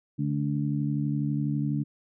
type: harmonic tone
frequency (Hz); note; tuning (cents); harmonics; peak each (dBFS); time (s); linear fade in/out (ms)
72.1; D2; -31; 2 / 3 / 4; -27 / -31 / -31; 0.18-1.84; 20
effects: none